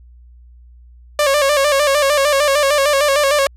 sawtooth tone with vibrato, 570 Hz, C#5, 48 cents sharp, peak -8 dBFS, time 1.19-3.47 s, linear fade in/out 2 ms, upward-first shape square, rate 6.6 Hz, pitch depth 68 cents each way, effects added 60 Hz sine -40 dBFS peak until 3.56 s + low-pass 12000 Hz 12 dB/octave

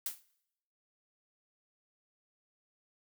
blue noise with exponential decay, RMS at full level -32 dBFS, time 0.06-0.23 s, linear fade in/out 2 ms, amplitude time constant 35 ms, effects noise-tail reverb RT60 0.8 s tail -21 dB re dry

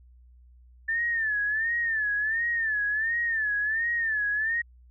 sine tone with vibrato, 1772 Hz, A6, 12 cents sharp, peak -24 dBFS, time 0.88-4.62 s, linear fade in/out 10 ms, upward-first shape sine, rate 1.4 Hz, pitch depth 110 cents each way, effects added 61 Hz sine -51 dBFS peak until 4.9 s

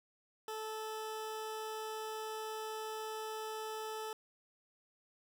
20% pulse tone, 436.4 Hz, A4, 14 cents flat, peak -35 dBFS, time 0.48-4.13 s, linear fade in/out 2 ms, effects none

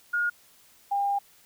sine tone pair in turn, 1430 / 802.6 Hz, F6 / G5, +41 / +41 cents, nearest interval minor seventh, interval 1000 cents, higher first, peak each -23 dBFS, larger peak neither, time 0.13-0.3 / 0.91-1.19 s, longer second, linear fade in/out 10 ms, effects white hiss -58 dBFS RMS until 1.45 s

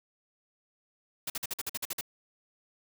white noise bursts, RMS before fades -34 dBFS, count 10, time 1.27-2.011 s, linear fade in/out 5 ms, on 30 ms, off 49 ms, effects none

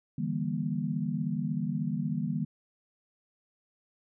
sine chord, E half-diminished seventh, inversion third, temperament just, 148.33 / 164.81 / 197.78 / 237.3 Hz, D3 / E3 / G3 / Bb3, +18 / 0 / +16 / +31 cents, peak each -34 dBFS, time 0.18-2.45 s, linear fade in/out 5 ms, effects none

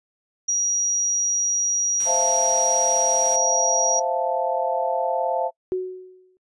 sine tone, 5750 Hz, F8, 50 cents sharp, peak -18 dBFS, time 0.48-4 s, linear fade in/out 10 ms
white noise, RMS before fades -37 dBFS, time 2-3.36 s, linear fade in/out 0 ms
sine chord, F major seventh, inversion second, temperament equal, 523.3 / 659.3 / 698.5 / 880 Hz, C5 / E5 / F5 / A5, 0 / 0 / 0 / 0 cents, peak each -26 dBFS, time 2.05-5.51 s, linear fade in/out 50 ms
sine tone with exponential decay, 370 Hz, F#4, in tune, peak -19 dBFS, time 5.72-6.37 s, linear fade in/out 0 ms, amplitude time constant 140 ms
effects noise-tail reverb RT60 0.1 s tail -25 dB re dry + resampled to 24000 Hz

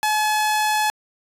sawtooth tone, 854 Hz, G#5, 48 cents sharp, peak -14 dBFS, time 0.03-0.9 s, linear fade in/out 0 ms, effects resampled to 32000 Hz

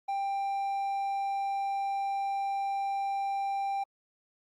triangle tone, 790 Hz, G5, 13 cents sharp, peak -27 dBFS, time 0.08-3.84 s, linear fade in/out 10 ms, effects Opus 48 kbps

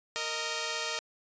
5% pulse tone pair together, 462.6 / 622.3 Hz, A#4 / D#5, -13 / 0 cents, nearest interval perfect fourth, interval 513 cents, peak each -23 dBFS, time 0.16-0.99 s, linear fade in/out 0 ms, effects resampled to 16000 Hz

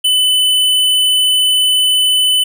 square tone, 3009 Hz, F#7, 28 cents sharp, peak -10 dBFS, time 0.04-2.44 s, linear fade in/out 10 ms, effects none

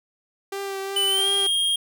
sawtooth tone with vibrato, 392 Hz, G4, in tune, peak -24 dBFS, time 0.52-1.47 s, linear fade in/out 5 ms, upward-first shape triangle, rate 2.7 Hz, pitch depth 23 cents each way
square tone with pitch glide, 3003 to 3237 Hz, F#7 to G#7, +25 to -45 cents, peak -20 dBFS, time 0.96-1.76 s, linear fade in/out 5 ms, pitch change +130 cents, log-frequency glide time 1.07-1.28 s
effects none

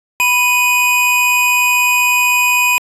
square tone pair together, 987.8 / 2489 Hz, B5 / D#7, 0 / 0 cents, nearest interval octave + major third, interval 1600 cents, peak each -17 / -12 dBFS, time 0.2-2.78 s, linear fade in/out 0 ms, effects resampled to 32000 Hz

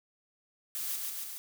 blue noise with echo, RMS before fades -36 dBFS, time 0.75-0.96 s, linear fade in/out 0 ms, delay 140 ms, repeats 3, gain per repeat -2 dB, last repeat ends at 1.38 s, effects none

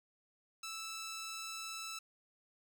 10% pulse tone, 1318.5 Hz, E6, in tune, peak -34 dBFS, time 0.63-1.99 s, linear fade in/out 5 ms, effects none

